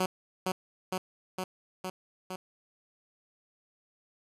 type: tone with echo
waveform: 10% pulse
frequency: 185.6 Hz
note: F#3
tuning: 6 cents sharp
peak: -18 dBFS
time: 0-0.06 s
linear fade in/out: 5 ms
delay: 460 ms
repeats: 5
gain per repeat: -2 dB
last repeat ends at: 2.36 s
effects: resampled to 32000 Hz